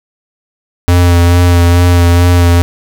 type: tone with vibrato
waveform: square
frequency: 87.31 Hz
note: F2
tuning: in tune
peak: -5 dBFS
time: 0.88-2.62 s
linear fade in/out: 0 ms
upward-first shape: sine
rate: 2.3 Hz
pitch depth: 22 cents each way
effects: none